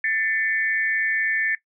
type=tone cluster; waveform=sine; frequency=1776 / 2044 / 2224 Hz; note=A6 / C7 / C#7; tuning=+16 / -41 / +5 cents; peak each=-22 / -28 / -28 dBFS; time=0.04-1.55 s; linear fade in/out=2 ms; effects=noise-tail reverb RT60 0.1 s tail -17 dB re dry